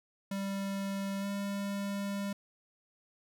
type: tone with pitch glide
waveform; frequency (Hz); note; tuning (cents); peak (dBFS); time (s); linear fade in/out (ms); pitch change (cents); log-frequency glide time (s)
square; 196.6 to 199.81; G3 to G3; +5 to +33; -34; 0.31-2.33; 5; +28; 1.2-1.26
effects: none